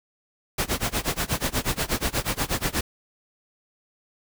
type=noise with tremolo; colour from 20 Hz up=pink; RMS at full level=-23 dBFS; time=0.58-2.81 s; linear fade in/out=5 ms; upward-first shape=sine; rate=8.3 Hz; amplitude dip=95%; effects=none